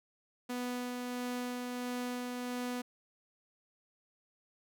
sawtooth tone with tremolo, 246.9 Hz, B3, in tune, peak -31 dBFS, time 0.49-2.82 s, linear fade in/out 10 ms, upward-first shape sine, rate 1.5 Hz, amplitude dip 25%, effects none

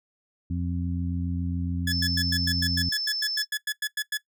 harmonic tone, 87.2 Hz, F2, 2 cents flat, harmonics 1 / 2 / 3, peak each -28 / -31 / -33 dBFS, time 0.5-2.89 s, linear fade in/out 5 ms
sawtooth tone bursts, 1704 Hz, G#6, 44 cents sharp, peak -21 dBFS, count 16, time 1.87-4.173 s, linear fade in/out 5 ms, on 53 ms, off 97 ms
sine tone, 5274 Hz, E8, in tune, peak -27 dBFS, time 1.9-3.45 s, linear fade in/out 20 ms
effects noise-tail reverb RT60 0.1 s tail -19 dB re dry

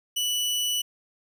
sawtooth tone, 2960 Hz, F#7, in tune, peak -21 dBFS, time 0.16-0.82 s, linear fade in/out 10 ms, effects none

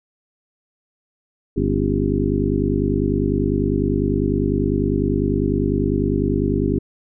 harmonic tone with a mistuned harmonic, 50 Hz, G1, 35 cents sharp, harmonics 1 / 2 / 3 / 4 / 5 / 6 / 7 / 8, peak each -25 / -25 / -25 / -25 / -25 / -25 / -25 / -25 dBFS, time 1.56-6.79 s, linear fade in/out 10 ms, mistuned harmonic 6, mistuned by -94 cents, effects none

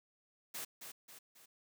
white noise with echo, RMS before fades -43 dBFS, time 0.54-0.65 s, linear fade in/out 10 ms, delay 270 ms, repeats 3, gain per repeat -6 dB, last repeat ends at 1.46 s, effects high-pass 150 Hz 12 dB/octave

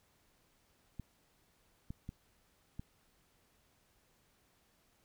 clicks, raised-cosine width 5 ms, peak -30 dBFS, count 4, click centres 0.997 / 1.905 / 2.091 / 2.795 s, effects pink hiss -72 dBFS RMS until 5.04 s

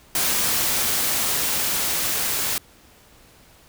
white noise with level ramp, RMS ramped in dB -21 to -24 dBFS, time 0.15-2.58 s, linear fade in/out 2 ms, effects pink hiss -52 dBFS RMS until 3.68 s

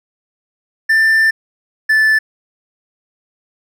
triangle tone pair in turn, 1781 / 1751.4 Hz, A6 / A6, +21 / -8 cents, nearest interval unison, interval 29 cents, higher first, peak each -7 dBFS, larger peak neither, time 0.89-1.31 / 1.89-2.19 s, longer first, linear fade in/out 10 ms, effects none

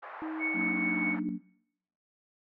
pink band-pass noise, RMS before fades -44 dBFS, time 0.02-1.2 s, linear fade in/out 10 ms, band 650 to 1700 Hz, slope 24 dB/octave
sine tone with pitch glide, 316.6 to 304.4 Hz, D#4 to D#4, +30 to -38 cents, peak -34 dBFS, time 0.22-1.29 s, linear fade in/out 0 ms, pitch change -68 cents, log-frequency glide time 0.63-1.17 s
sine tone with tremolo, 2217 Hz, C#7, in tune, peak -28 dBFS, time 0.39-1.17 s, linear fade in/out 50 ms, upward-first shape sine, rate 4.7 Hz, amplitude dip 30%
sine chord, Gb augmented, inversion none, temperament just, 185 / 231.2 / 289.1 Hz, Gb3 / Bb3 / D4, 0 / -14 / -27 cents, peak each -36 dBFS, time 0.53-1.4 s, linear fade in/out 50 ms
effects noise-tail reverb RT60 0.8 s tail -23 dB re dry

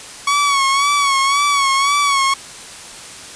sawtooth tone with vibrato, 1119 Hz, C#6, 16 cents sharp, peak -9 dBFS, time 0.27-2.34 s, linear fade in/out 5 ms, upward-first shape sine, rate 1.9 Hz, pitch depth 57 cents each way, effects white hiss -34 dBFS RMS until 3.35 s + resampled to 22050 Hz

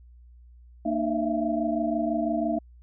sine tone cluster, 231.4 / 304.8 / 653 / 679 Hz, A#3 / D#4 / E5 / F5, -13 / -36 / -17 / -49 cents, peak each -29 / -28 / -31 / -29 dBFS, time 0.85-2.59 s, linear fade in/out 10 ms, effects added 60 Hz sine -48 dBFS peak until 2.82 s

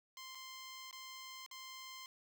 10% pulse tone with dropouts, 1046.5 Hz, C6, in tune, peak -40 dBFS, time 0.17-2.06 s, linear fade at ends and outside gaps 1 ms, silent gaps 0.349-0.353 / 0.911-0.928 / 1.463-1.512 s, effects none

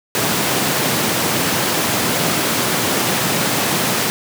pink high-pass noise, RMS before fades -18 dBFS, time 0.15-4.1 s, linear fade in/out 0 ms, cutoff 130 Hz, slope 24 dB/octave, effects none

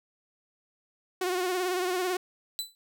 sawtooth tone with vibrato, 364.5 Hz, F#4, 26 cents flat, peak -23 dBFS, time 1.21-2.17 s, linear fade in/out 5 ms, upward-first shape sine, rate 18 Hz, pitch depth 53 cents each way
sawtooth tone with exponential decay, 3989 Hz, B7, 17 cents sharp, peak -24 dBFS, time 2.59-2.75 s, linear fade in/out 0 ms, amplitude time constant 34 ms
effects none

